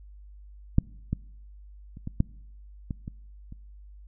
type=clicks; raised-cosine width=5 ms; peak=-6 / -14 / -30 / -20 / -9 / -19 / -23 / -30 dBFS; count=8; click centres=0.784 / 1.13 / 1.971 / 2.074 / 2.204 / 2.908 / 3.079 / 3.524 s; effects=noise-tail reverb RT60 0.8 s tail -24 dB re dry + added 50 Hz sine -45 dBFS peak until 4.07 s